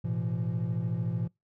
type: chord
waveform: triangle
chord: A suspended second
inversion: none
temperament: equal with one note detuned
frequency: 110 / 123.47 / 169.15 Hz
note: A2 / B2 / E3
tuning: 0 / 0 / +45 cents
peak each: -30 dBFS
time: 0.04-1.28 s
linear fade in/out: 10 ms
effects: noise-tail reverb RT60 0.2 s tail -26 dB re dry + tanh soft clip ceiling -19 dBFS